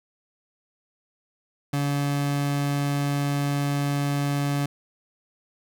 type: tone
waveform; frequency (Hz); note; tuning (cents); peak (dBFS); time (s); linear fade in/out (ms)
30% pulse; 142.6; C#3; +49; -20; 1.73-4.66; 5
effects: none